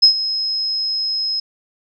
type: tone with ADSR envelope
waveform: sine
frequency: 5130 Hz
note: E8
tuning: 48 cents flat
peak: -4 dBFS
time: 0.02-1.4 s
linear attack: 15 ms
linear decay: 95 ms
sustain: -14 dB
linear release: 5 ms
effects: none